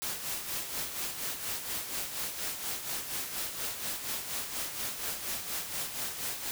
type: noise with tremolo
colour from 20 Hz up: white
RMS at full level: -34 dBFS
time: 0.02-6.51 s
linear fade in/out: 0 ms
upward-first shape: sine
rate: 4.2 Hz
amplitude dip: 55%
effects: none